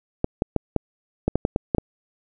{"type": "clicks", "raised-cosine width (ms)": 2, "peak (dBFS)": -6, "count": 10, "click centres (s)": [0.244, 0.421, 0.563, 0.763, 1.28, 1.356, 1.451, 1.561, 1.748, 1.783], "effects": []}